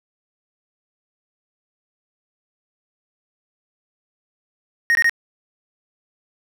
triangle tone bursts, 1864.7 Hz, A#6, in tune, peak -11 dBFS, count 3, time 4.9-5.095 s, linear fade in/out 0 ms, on 51 ms, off 21 ms, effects none

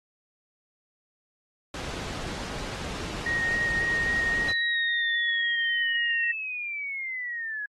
pink noise, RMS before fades -35 dBFS, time 1.74-4.52 s, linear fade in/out 2 ms
sine tone with vibrato, 1869 Hz, A#6, 4 cents sharp, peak -24 dBFS, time 3.26-6.32 s, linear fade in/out 5 ms, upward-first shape square, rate 3.7 Hz, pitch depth 9 cents each way
sine linear sweep, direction down, 3994 to 1661.2 Hz, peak -30 dBFS, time 4.48-7.66 s, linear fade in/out 5 ms
effects low-pass 6000 Hz 12 dB/octave + AAC 32 kbps

